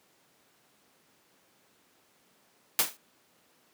white noise with exponential decay, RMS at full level -20 dBFS, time 2.79-2.97 s, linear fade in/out 1 ms, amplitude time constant 38 ms, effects pink hiss -65 dBFS RMS until 3.73 s + high-pass 200 Hz 12 dB/octave

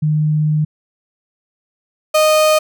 sine / 35% pulse tone pair in turn, 152.7 / 618.4 Hz, D#3 / D#5, -32 / -11 cents, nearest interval 2 octaves, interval 2421 cents, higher second, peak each -12 / -8 dBFS, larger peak second, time 0.02-0.65 / 2.14-2.59 s, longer first, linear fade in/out 10 ms, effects none

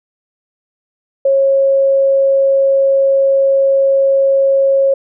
sine tone, 545 Hz, C#5, 29 cents flat, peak -8 dBFS, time 1.25-4.94 s, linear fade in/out 5 ms, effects none

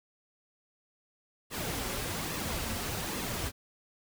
pink noise with flanger, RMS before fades -35 dBFS, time 1.5-3.52 s, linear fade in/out 50 ms, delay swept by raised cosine 1.3 to 6.5 ms, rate 1.2 Hz, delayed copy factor -0.55, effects none

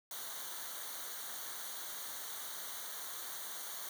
white noise with comb filter, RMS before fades -44 dBFS, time 0.11-3.89 s, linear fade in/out 2 ms, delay 0.39 ms, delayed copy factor -0.8, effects none

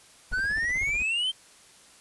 brown noise with tremolo, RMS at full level -36 dBFS, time 0.31-1.03 s, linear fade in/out 5 ms, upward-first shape sine, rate 16 Hz, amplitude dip 100%
triangle exponential sweep, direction up, 1459 to 3171 Hz, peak -23 dBFS, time 0.32-1.32 s, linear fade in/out 20 ms
effects white hiss -54 dBFS RMS until 2 s + resampled to 24000 Hz

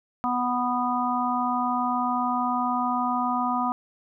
harmonic tone, 246.9 Hz, B3, in tune, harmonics 1 / 3 / 4 / 5, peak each -28 / -28 / -28 / -28 dBFS, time 0.24-3.72 s, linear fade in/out 0 ms, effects none

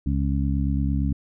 harmonic tone, 68.8 Hz, C#2, 12 cents flat, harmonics 1 / 2 / 3 / 4, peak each -23 / -26 / -28 / -29 dBFS, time 0.06-1.13 s, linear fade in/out 5 ms, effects none

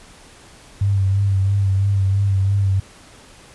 sine tone with vibrato, 98 Hz, G2, in tune, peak -14 dBFS, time 0.81-2.8 s, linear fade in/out 5 ms, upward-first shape sine, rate 3 Hz, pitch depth 36 cents each way, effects pink hiss -45 dBFS RMS until 3.54 s + resampled to 24000 Hz

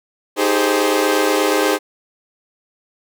sawtooth chord, Ab major seventh, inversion second, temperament equal with one note detuned, 311.1 / 392 / 420.4 / 523.3 Hz, Eb4 / G4 / Ab4 / C5, 0 / 0 / +21 / 0 cents, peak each -16 dBFS, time 0.36-1.79 s, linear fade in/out 50 ms, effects none

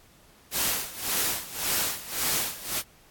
white noise with tremolo, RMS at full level -25 dBFS, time 0.51-2.83 s, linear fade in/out 50 ms, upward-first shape sine, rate 1.8 Hz, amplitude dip 85%, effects pink hiss -57 dBFS RMS until 3.1 s + AAC 64 kbps

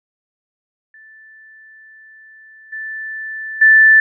sine tone with level steps, 1760 Hz, A6, in tune, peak -40 / -24 / -5 dBFS, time 0.94-4 s, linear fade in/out 2 ms, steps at 2.72 / 3.61 s, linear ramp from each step 10 ms, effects none

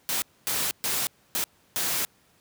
white noise bursts at uneven times, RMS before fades -27 dBFS, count 5, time 0.09-0.22 / 0.47-0.71 / 0.84-1.07 / 1.35-1.44 / 1.76-2.05 s, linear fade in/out 0 ms, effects pink hiss -62 dBFS RMS until 2.4 s + high-pass 80 Hz 12 dB/octave

